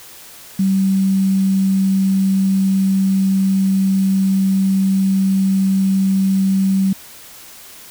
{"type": "tone with quantisation", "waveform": "sine", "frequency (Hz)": 192.5, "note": "G3", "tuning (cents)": -31, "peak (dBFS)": -12, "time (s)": [0.59, 6.93], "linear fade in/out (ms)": 5, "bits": 6, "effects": ["white hiss -39 dBFS RMS until 7.9 s"]}